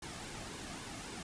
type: noise with flanger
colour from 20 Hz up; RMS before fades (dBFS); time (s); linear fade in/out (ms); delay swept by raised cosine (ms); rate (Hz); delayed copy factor
pink; -45; 0.02-1.23; 5; 1.5 to 2.11; 3.7; -0.5
effects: resampled to 22050 Hz